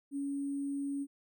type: tone with sample-and-hold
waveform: sine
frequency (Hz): 280.1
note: C#4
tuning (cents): +18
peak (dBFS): -33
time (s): 0.11-1.07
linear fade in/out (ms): 50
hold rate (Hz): 8820
effects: none